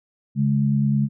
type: tone pair together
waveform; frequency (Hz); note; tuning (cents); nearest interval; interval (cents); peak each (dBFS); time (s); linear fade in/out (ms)
sine; 140 / 209.8; C#3 / G#3; +18 / +18; perfect fifth; 700; -19 / -20; 0.35-1.09; 50
effects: none